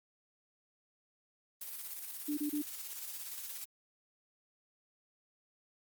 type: noise with tremolo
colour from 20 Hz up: blue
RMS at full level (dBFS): -42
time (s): 1.61-3.65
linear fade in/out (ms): 5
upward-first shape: square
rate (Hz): 17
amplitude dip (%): 40
type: tone bursts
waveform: sine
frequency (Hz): 295.6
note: D4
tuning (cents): +11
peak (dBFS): -32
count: 3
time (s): 2.28-2.621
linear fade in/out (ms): 10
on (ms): 95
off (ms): 28
effects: Opus 32 kbps